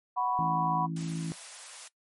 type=chord; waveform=sine; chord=F# suspended fourth; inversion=none; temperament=just; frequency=740 / 986.7 / 1110 Hz; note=F#5 / B5 / C#6; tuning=0 / -2 / +2 cents; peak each=-31 / -29 / -35 dBFS; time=0.16-0.87 s; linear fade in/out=20 ms
type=harmonic tone; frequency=54.9 Hz; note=A1; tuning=3 cents flat; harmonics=3 / 4 / 5 / 6; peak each=-32 / -45 / -40 / -44 dBFS; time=0.39-1.32 s; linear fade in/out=0 ms
type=high-pass noise; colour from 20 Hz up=white; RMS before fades=-45 dBFS; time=0.96-1.88 s; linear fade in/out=5 ms; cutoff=510 Hz; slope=48 dB/octave
effects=noise-tail reverb RT60 0.1 s tail -18 dB re dry + MP3 48 kbps